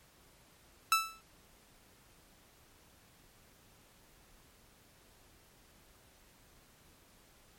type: tone with exponential decay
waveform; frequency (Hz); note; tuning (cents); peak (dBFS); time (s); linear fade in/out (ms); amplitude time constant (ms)
sawtooth; 1318.5; E6; 0; -18; 0.92-1.21; 1; 62
effects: pink hiss -63 dBFS RMS until 7.58 s + MP3 64 kbps